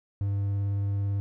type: tone with vibrato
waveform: triangle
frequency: 99.9 Hz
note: G2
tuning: 33 cents sharp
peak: -23 dBFS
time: 0.21-1.2 s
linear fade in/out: 0 ms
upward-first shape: sine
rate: 18 Hz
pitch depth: 10 cents each way
effects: none